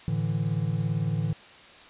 triangle chord, A suspended fourth, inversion none, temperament equal, 110 / 146.83 / 164.81 Hz, A2 / D3 / E3, 0 / 0 / 0 cents, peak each -27 dBFS, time 0.08-1.33 s, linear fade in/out 0 ms, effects white hiss -49 dBFS RMS until 1.89 s + resampled to 8000 Hz

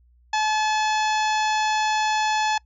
harmonic tone, 860 Hz, A5, 40 cents flat, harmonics 1 / 2 / 3 / 4 / 5 / 6 / 7 / 8, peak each -21 / -27 / -31 / -33 / -35 / -37 / -38 / -39 dBFS, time 0.33-2.58 s, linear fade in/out 5 ms, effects noise-tail reverb RT60 0.1 s tail -24 dB re dry + added 60 Hz sine -54 dBFS peak until 2.65 s

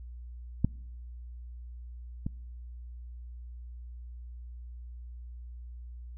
clicks, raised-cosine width 5 ms, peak -11 / -19 dBFS, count 2, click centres 0.646 / 2.265 s, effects noise-tail reverb RT60 1.0 s tail -26 dB re dry + added 60 Hz sine -41 dBFS peak until 6.17 s

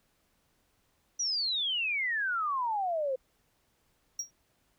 sine exponential sweep, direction down, 5950 to 507 Hz, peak -28 dBFS, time 1.19-3.16 s, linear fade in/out 10 ms
triangle tone with exponential decay, 5660 Hz, F8, 22 cents sharp, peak -27 dBFS, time 4.19-4.31 s, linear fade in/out 5 ms, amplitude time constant 25 ms
effects pink hiss -72 dBFS RMS until 4.78 s

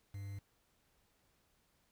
triangle tone with quantisation, 99.5 Hz, G2, 26 cents sharp, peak -40 dBFS, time 0.14-0.39 s, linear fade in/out 5 ms, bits 10, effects pink hiss -75 dBFS RMS until 1.91 s

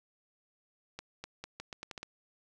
accelerating click train, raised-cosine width 0.2 ms, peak -24 dBFS, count 9, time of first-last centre 0.99-2.03 s, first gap 250 ms, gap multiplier 0.8, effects none

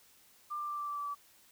sine tone with pitch steps, 1192 / 1185.1 / 1178.3 / 1171.5 / 1164.8 / 1158.1 / 1151.4 Hz, D6 / D6 / D6 / D6 / D6 / D6 / D6, +25 / +15 / +5 / -5 / -15 / -25 / -35 cents, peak -35 dBFS, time 0.5-1.151 s, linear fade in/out 20 ms, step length 93 ms, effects white hiss -63 dBFS RMS until 1.51 s

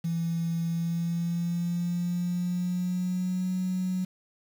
triangle tone with pitch glide, 167.1 to 184.34 Hz, E3 to F#3, +24 to -6 cents, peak -22 dBFS, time 0.04-4.05 s, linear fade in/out 10 ms, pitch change +170 cents, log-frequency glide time 0.67-3.52 s, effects tanh soft clip ceiling -24 dBFS + 8-bit

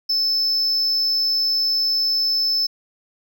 triangle tone, 5260 Hz, E8, 5 cents flat, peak -16 dBFS, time 0.09-2.67 s, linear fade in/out 10 ms, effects none

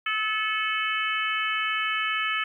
harmonic tone with a mistuned harmonic, 432.7 Hz, A4, 29 cents flat, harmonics 3 / 4 / 5 / 6 / 7, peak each -29 / -30 / -31 / -32 / -32 dBFS, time 0.06-2.44 s, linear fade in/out 5 ms, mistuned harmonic 5, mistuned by +28 cents, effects 10-bit

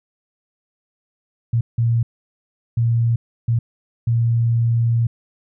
sine tone bursts at uneven times, 116.54 Hz, A#2, in tune, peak -14 dBFS, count 5, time 1.53-1.61 / 1.78-2.03 / 2.77-3.16 / 3.48-3.59 / 4.07-5.07 s, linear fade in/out 5 ms, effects none

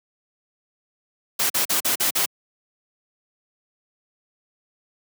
white noise bursts, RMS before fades -21 dBFS, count 6, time 1.39-2.26 s, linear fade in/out 10 ms, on 110 ms, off 42 ms, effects high-pass 150 Hz 12 dB/octave

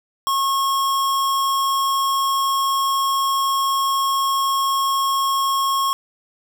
square tone, 1089 Hz, C#6, 31 cents flat, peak -18 dBFS, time 0.27-5.93 s, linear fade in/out 0 ms, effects none

